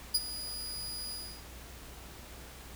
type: tone with ADSR envelope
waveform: sawtooth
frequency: 4905 Hz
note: D#8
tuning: 26 cents flat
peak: -20 dBFS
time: 0.14-1.44 s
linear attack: 10 ms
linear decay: 39 ms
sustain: -15 dB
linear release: 320 ms
effects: added 61 Hz sine -50 dBFS peak until 2.75 s + pink hiss -50 dBFS RMS until 2.75 s